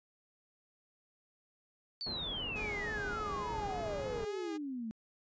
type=exponential sweep; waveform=sine; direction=down; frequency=4598 to 214.4 Hz; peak=-37 dBFS; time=2.01-4.91 s; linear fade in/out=0 ms
type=low-pass noise; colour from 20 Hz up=pink; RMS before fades=-44 dBFS; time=2.06-4.25 s; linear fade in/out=5 ms; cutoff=1100 Hz; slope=12 dB/octave
type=tone with vibrato; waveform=sawtooth; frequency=416.7 Hz; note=G#4; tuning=6 cents sharp; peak=-38 dBFS; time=2.55-4.58 s; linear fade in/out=20 ms; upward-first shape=triangle; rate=3.4 Hz; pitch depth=50 cents each way
effects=resampled to 16000 Hz